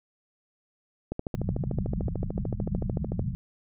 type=click train; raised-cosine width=2 ms; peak=-17 dBFS; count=29; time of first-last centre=1.12-3.194 s; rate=13.5 Hz
type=low-pass noise; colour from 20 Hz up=white; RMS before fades=-31 dBFS; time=1.35-3.35 s; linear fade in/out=0 ms; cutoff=210 Hz; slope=96 dB/octave
effects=none